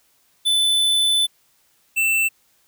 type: tone pair in turn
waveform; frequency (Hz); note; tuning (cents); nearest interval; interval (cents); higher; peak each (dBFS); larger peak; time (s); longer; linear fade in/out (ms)
square; 3507 / 2670; A7 / E7; -6 / +22; perfect fourth; 472; first; -16 / -17; first; 0.45-1.27 / 1.96-2.29; first; 20
effects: white hiss -61 dBFS RMS until 2.67 s